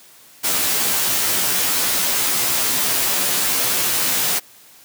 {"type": "noise with comb filter", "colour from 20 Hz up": "white", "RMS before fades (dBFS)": -19, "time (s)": [0.43, 4.4], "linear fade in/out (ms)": 20, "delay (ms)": 13, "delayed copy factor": -0.95, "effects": ["white hiss -47 dBFS RMS until 4.84 s", "high-pass 100 Hz 12 dB/octave"]}